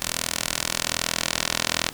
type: tone with band-pass filter sweep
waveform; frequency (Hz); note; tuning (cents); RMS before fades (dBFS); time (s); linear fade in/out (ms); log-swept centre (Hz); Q
10% pulse; 41.2; E1; 0; -27; 0.02-1.89; 0; 8300 to 4900; 0.73
effects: pink hiss -42 dBFS RMS until 1.93 s